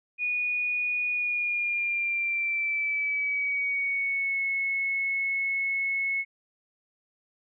sine tone with pitch glide, 2460 to 2192 Hz, D#7 to C#7, -20 to -20 cents, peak -25 dBFS, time 0.18-6.25 s, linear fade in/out 50 ms, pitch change -200 cents, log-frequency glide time 1.12-4.41 s, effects none

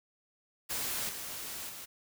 white noise with level steps, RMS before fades -35 / -41 / -45 dBFS, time 0.69-1.86 s, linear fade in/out 20 ms, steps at 1.09 / 1.69 s, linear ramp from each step 2 ms, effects none

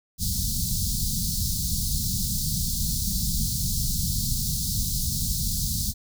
pink band-stop noise, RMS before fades -26 dBFS, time 0.18-5.94 s, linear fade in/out 50 ms, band 210 to 4100 Hz, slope 48 dB/octave, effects none

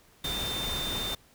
sine tone in noise, 3598 Hz, A7, 38 cents sharp, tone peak -32 dBFS, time 0.24-1.15 s, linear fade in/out 5 ms, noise pink, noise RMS -35 dBFS, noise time 0.24-1.15 s, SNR 0 dB, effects pink hiss -60 dBFS RMS until 1.34 s

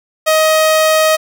sawtooth tone, 629 Hz, D#5, 19 cents sharp, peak -5 dBFS, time 0.26-1.17 s, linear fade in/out 20 ms, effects none

